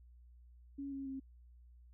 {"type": "tone with pitch steps", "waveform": "sine", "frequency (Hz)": [278.4, 273, 267.7], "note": ["C#4", "C#4", "C4"], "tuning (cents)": [8, -26, 40], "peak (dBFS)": -40, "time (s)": [0.78, 1.2], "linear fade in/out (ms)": 10, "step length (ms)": 140, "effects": ["added 60 Hz sine -57 dBFS peak until 1.93 s"]}